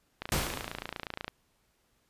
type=click train; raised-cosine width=0.3 ms; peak=-19 dBFS; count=31; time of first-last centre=0.22-1.28 s; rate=28.3 Hz
type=noise with exponential decay; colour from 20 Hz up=pink; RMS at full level=-27 dBFS; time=0.32-1.06 s; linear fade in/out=0 ms; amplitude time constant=160 ms
effects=pink hiss -72 dBFS RMS until 2.09 s + resampled to 32000 Hz